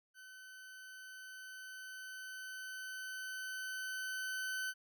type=tone with level ramp; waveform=40% pulse; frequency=1520 Hz; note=F#6; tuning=46 cents sharp; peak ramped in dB=-52 to -36 dBFS; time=0.14-4.74 s; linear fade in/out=50 ms; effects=none